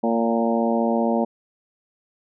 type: harmonic tone with a mistuned harmonic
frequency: 115.2 Hz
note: A#2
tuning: 20 cents flat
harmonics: 2 / 3 / 4 / 5 / 6 / 7 / 8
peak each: -21 / -28 / -27 / -25 / -28 / -30 / -31 dBFS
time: 0.03-1.25 s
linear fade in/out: 10 ms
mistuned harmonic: 6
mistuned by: +29 cents
effects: none

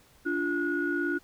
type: tone cluster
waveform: sine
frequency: 290.6 / 348.1 / 1453 Hz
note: D4 / F4 / F#6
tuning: -18 / -6 / -32 cents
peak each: -30 dBFS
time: 0.25-1.19 s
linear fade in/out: 20 ms
effects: tanh soft clip ceiling -17 dBFS + pink hiss -60 dBFS RMS until 1.23 s

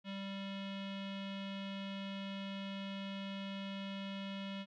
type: tone with low-pass filter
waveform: square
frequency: 196 Hz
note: G3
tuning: in tune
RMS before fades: -43 dBFS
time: 0.04-4.66 s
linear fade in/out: 50 ms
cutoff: 3200 Hz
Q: 4.2
effects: none

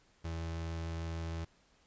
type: tone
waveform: 35% pulse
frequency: 82.41 Hz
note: E2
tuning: in tune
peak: -35 dBFS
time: 0.24-1.45 s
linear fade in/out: 10 ms
effects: pink hiss -68 dBFS RMS until 1.86 s + resampled to 16000 Hz

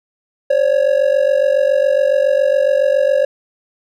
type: ring-modulated tone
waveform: triangle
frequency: 555 Hz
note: C#5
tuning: 2 cents sharp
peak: -6 dBFS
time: 0.5-3.25 s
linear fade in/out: 5 ms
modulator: 23.6 Hz
effects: none

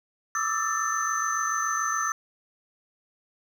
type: tone cluster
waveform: sine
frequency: 1165 / 1282 / 1329 / 1776 / 6150 Hz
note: D6 / E6 / E6 / A6 / G8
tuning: -14 / -49 / +14 / +16 / -34 cents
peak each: -31 dBFS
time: 0.35-2.12 s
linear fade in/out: 2 ms
effects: 8-bit

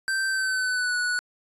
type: tone with pitch glide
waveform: square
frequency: 1560 to 1472.4 Hz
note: G6 to F#6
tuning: -9 to -9 cents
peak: -24 dBFS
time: 0.08-1.19 s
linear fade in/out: 0 ms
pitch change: -100 cents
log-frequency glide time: 0.27-0.96 s
effects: resampled to 24000 Hz

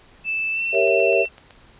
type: tone with pitch glide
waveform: sine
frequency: 2637 to 2692 Hz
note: E7 to E7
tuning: 0 to +36 cents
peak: -21 dBFS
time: 0.24-1.29 s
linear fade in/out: 50 ms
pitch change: +36 cents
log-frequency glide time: 0.52-0.62 s
type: chord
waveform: sine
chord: G diminished seventh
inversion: none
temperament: equal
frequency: 392 / 466.2 / 554.4 / 659.3 Hz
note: G4 / Bb4 / Db5 / Fb5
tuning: 0 / 0 / 0 / 0 cents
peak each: -21 dBFS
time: 0.72-1.26 s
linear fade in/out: 50 ms
type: click train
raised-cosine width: 0.2 ms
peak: -25 dBFS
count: 7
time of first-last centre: 0.75-1.508 s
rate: 7.92 Hz
effects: pink hiss -51 dBFS RMS until 1.79 s + resampled to 8000 Hz

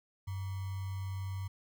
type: tone with sample-and-hold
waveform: sine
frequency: 95.9 Hz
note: G2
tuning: 37 cents flat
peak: -35 dBFS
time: 0.27-1.48 s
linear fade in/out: 10 ms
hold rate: 1050 Hz
effects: none

